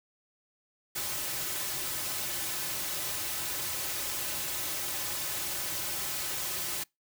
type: noise with comb filter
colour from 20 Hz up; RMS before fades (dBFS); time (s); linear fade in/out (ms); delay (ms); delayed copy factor
white; -34; 0.95-6.84; 10; 4.3; -0.65
effects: noise-tail reverb RT60 0.2 s tail -26 dB re dry